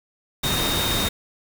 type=tone in noise; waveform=sine; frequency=3700 Hz; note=A#7; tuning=14 cents flat; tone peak=-25 dBFS; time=0.43-1.09 s; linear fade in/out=10 ms; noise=pink; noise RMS=-24 dBFS; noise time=0.43-1.09 s; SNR=-4 dB; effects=none